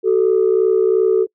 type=tone pair together; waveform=sine; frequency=377.2 / 440 Hz; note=F#4 / A4; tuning=+33 / 0 cents; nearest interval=minor third; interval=267 cents; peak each=-13 dBFS; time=0.03-1.27 s; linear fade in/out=50 ms; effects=noise-tail reverb RT60 0.1 s tail -24 dB re dry + tanh soft clip ceiling -6 dBFS